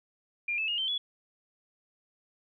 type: tone with pitch steps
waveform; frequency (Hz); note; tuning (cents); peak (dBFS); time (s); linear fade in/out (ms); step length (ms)
sine; 2400 / 2617 / 2854 / 3112 / 3394; D7 / E7 / F7 / G7 / G#7; +37 / -13 / +37 / -13 / +37; -28; 0.48-0.98; 5; 100
effects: none

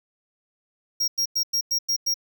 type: tone bursts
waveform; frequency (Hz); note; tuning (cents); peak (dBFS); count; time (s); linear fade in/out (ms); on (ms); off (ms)
square; 5600; F8; +4; -21; 7; 1-2.142; 10; 80; 97
effects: none

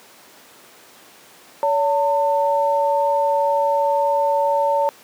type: tone pair together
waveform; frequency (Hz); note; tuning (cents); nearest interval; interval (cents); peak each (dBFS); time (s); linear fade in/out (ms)
sine; 568 / 900.5; C#5 / A5; +42 / +40; minor sixth; 798; -18; 1.63-4.89; 0
effects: pink hiss -46 dBFS RMS until 5.03 s + high-pass 300 Hz 12 dB/octave

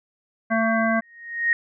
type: harmonic tone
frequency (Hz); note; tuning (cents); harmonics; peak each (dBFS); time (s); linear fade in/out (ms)
224.7; A3; +37; 1 / 3 / 5 / 7 / 9; -22 / -23 / -28 / -25 / -30; 0.5-1.01; 20
type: tone with exponential growth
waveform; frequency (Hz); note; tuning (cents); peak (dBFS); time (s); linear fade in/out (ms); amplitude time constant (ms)
sine; 1866; A#6; +1; -14; 1.02-1.53; 1; 110
effects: none

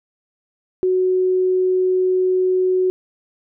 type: tone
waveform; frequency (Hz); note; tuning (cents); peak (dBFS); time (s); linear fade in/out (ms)
sine; 370; F#4; 0; -14; 0.83-2.9; 0
effects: none

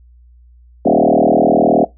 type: tone with frequency modulation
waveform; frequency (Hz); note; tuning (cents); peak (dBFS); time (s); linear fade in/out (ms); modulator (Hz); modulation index
sine; 469.9; A#4; +14; -8; 0.85-1.85; 10; 39.3; 6.6
effects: noise-tail reverb RT60 0.2 s tail -21 dB re dry + added 60 Hz sine -42 dBFS peak until 1.97 s

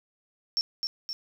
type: tone with echo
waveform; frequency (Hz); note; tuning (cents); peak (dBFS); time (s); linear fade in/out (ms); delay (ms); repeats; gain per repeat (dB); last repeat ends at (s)
sine; 5440; F8; -46; -23; 0.57-0.61; 0; 260; 2; -4; 1.13
effects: 9-bit

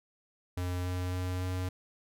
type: tone with pitch steps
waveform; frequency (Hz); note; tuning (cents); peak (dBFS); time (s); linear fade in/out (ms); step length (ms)
square; 90 / 90.57 / 91.15 / 91.73; F#2 / F#2 / F#2 / F#2; -47 / -36 / -25 / -14; -32; 0.57-1.69; 5; 280
effects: none

